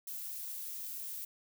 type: noise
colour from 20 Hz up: violet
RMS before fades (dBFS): -42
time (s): 0.07-1.25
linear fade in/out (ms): 5
effects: none